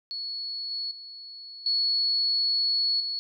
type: tone with level steps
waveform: sine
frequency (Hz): 4385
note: C#8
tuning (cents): -20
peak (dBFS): -31 / -29 / -40 / -22 / -28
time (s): 0.11-3.19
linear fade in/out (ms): 0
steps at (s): 0.71 / 0.91 / 1.66 / 3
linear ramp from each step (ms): 2
effects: none